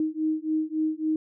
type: beating tone pair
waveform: sine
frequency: 311.1 / 314.7 Hz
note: D#4 / D#4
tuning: 0 / +20 cents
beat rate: 3.6 Hz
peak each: -27 dBFS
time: 0-1.16 s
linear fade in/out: 2 ms
effects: none